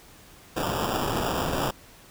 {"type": "noise with sample-and-hold", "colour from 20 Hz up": "blue", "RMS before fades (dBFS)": -27, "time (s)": [0.56, 1.71], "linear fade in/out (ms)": 10, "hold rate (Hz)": 2100, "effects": ["pink hiss -51 dBFS RMS until 2.1 s"]}